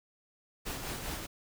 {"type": "noise with tremolo", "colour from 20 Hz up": "pink", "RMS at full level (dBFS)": -37, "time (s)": [0.65, 1.27], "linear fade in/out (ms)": 20, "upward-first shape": "sine", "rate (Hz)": 4.9, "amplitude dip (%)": 40, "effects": []}